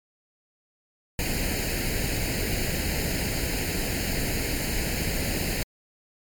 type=noise with comb filter; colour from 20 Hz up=pink; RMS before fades=-27 dBFS; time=1.19-5.63 s; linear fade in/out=0 ms; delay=0.43 ms; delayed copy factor=+0.8; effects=MP3 96 kbps